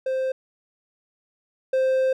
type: tone pair in turn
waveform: triangle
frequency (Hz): 523.3 / 523.3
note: C5 / C5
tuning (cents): 0 / 0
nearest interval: unison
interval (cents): 0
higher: neither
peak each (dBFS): -20 / -16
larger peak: second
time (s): 0.06-0.32 / 1.73-2.13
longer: second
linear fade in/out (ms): 5
effects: none